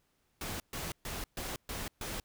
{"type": "noise bursts", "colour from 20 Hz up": "pink", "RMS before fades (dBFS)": -39, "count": 6, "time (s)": [0.41, 2.2], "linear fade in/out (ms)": 2, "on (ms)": 190, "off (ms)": 130, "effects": ["pink hiss -75 dBFS RMS until 2.24 s"]}